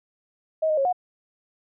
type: tone with pitch steps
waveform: sine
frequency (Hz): 633 / 618 / 547 / 725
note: D#5 / D#5 / C#5 / F#5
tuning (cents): +30 / -12 / -23 / -35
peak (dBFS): -19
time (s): 0.62-0.928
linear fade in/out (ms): 10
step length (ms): 77
effects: none